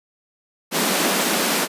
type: high-pass noise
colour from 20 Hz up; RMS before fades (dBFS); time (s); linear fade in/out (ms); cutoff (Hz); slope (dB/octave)
pink; -20; 0.71-1.68; 50; 170; 96
effects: resampled to 32000 Hz